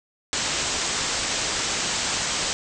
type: low-pass noise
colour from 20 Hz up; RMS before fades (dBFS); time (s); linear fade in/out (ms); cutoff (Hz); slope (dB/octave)
white; -26; 0.33-2.53; 0; 8100; 96
effects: none